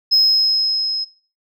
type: tone with level ramp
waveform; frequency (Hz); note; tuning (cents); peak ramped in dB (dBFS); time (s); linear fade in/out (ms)
sine; 5130; E8; -48; -8 to -20; 0.11-1.05; 20
effects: noise-tail reverb RT60 0.4 s tail -20 dB re dry + tanh soft clip ceiling -7 dBFS